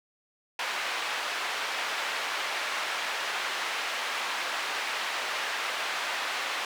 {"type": "band-pass noise", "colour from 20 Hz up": "white", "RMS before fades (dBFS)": -32, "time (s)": [0.59, 6.65], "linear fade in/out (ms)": 2, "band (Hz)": [690, 2600], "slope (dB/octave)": 12, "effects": []}